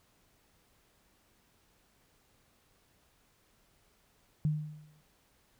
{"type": "tone with exponential decay", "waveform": "sine", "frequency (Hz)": 152.1, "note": "D#3", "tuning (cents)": -39, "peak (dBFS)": -24, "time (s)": [4.45, 5.01], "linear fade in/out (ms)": 0, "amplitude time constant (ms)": 120, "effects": ["pink hiss -69 dBFS RMS until 5.59 s"]}